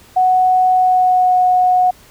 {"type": "tone with pitch glide", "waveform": "sine", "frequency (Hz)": [740, 731.5], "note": ["F#5", "F#5"], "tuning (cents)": [0, -20], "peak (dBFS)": -9, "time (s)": [0.16, 1.91], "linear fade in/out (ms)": 10, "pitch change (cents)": -20, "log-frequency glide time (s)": [0.74, 1.38], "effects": ["pink hiss -45 dBFS RMS until 2.1 s"]}